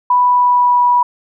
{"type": "tone with pitch glide", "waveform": "sine", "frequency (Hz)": [987.8, 976.5], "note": ["B5", "B5"], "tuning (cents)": [0, -20], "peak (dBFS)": -8, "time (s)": [0.1, 1.03], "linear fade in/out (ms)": 5, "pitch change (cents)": -20, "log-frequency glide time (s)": [0.23, 0.84], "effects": []}